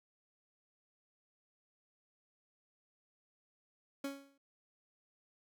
30% pulse tone with exponential decay, 277.2 Hz, C#4, in tune, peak -33 dBFS, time 4.04-4.38 s, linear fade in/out 5 ms, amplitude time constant 73 ms, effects none

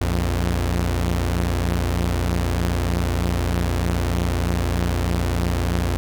sawtooth tone pair together, 59.28 / 87.31 Hz, A#1 / F2, +30 / 0 cents, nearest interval perfect fifth, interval 670 cents, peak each -18 dBFS, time 0.01-5.97 s, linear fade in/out 0 ms, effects none

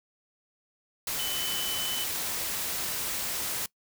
sine tone in noise, 3020 Hz, F#7, 35 cents sharp, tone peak -32 dBFS, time 1.19-2.04 s, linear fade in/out 2 ms, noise white, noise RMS -32 dBFS, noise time 1.07-3.66 s, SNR -3 dB, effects noise-tail reverb RT60 0.1 s tail -22 dB re dry

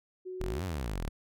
sine tone, 369.4 Hz, F#4, 3 cents flat, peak -37 dBFS, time 0.25-0.61 s, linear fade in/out 20 ms
sawtooth exponential two-way sweep, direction up then down, 34.42 to 98 to 34.42 Hz, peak -29 dBFS, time 0.4-1.09 s, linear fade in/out 10 ms, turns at 0.64 s
effects none

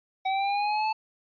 square linear sweep, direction up, 758 to 880 Hz, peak -25 dBFS, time 0.25-0.93 s, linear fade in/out 10 ms, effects resampled to 11025 Hz

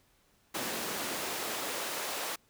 pink noise with high-pass filter sweep, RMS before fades -36 dBFS, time 0.54-2.36 s, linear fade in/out 10 ms, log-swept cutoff 230 to 590 Hz, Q 0.84, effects pink hiss -68 dBFS RMS until 2.49 s

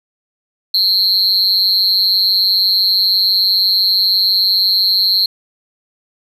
triangle tone with amplitude modulation, 4209 Hz, C8, 9 cents sharp, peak -5 dBFS, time 0.74-5.26 s, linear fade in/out 5 ms, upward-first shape sine, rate 192 Hz, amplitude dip 100%, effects none

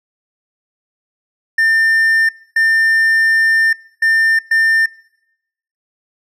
triangle tone bursts at uneven times, 1800 Hz, A6, 39 cents sharp, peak -8 dBFS, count 4, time 1.58-2.29 / 2.56-3.73 / 4.02-4.39 / 4.51-4.86 s, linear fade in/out 5 ms, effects noise-tail reverb RT60 0.9 s tail -24 dB re dry

